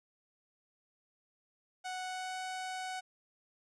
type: tone with pitch glide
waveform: sawtooth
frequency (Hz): 740 to 745.1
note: F#5 to F#5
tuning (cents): 0 to +12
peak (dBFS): -34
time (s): 1.84-3.01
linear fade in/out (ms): 20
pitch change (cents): +12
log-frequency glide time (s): 2.04-2.39
effects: resampled to 22050 Hz